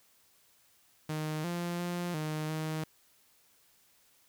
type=tone with pitch steps; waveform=sawtooth; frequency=154.7 / 173.5 / 175.4 / 154.5 / 156.9 Hz; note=D#3 / F3 / F3 / D#3 / D#3; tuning=-10 / -11 / +8 / -12 / +15 cents; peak=-29 dBFS; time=1.09-2.84 s; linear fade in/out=5 ms; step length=350 ms; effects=white hiss -66 dBFS RMS until 4.28 s